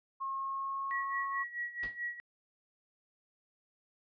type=tone with pitch glide; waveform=sine; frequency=1080 to 1098.9 Hz; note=C#6 to C#6; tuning=-45 to -15 cents; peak=-34 dBFS; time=0.2-1.44 s; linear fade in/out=20 ms; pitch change=+30 cents; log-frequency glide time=0.33-1.23 s
type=tone with tremolo; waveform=sine; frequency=1919 Hz; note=A#6; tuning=50 cents sharp; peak=-33 dBFS; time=0.91-2.2 s; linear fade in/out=0 ms; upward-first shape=sine; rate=4.6 Hz; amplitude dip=80%
type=noise with exponential decay; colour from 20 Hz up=pink; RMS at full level=-42 dBFS; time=1.83-1.99 s; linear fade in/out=2 ms; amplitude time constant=34 ms
effects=resampled to 11025 Hz